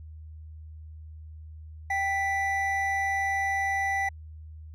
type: tone pair together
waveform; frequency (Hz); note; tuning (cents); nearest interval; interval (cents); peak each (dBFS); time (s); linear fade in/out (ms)
triangle; 784 / 1975.5; G5 / B6; 0 / 0; octave + major third; 1600; -26; 1.9-4.09; 5
effects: added 78 Hz sine -41 dBFS peak until 4.74 s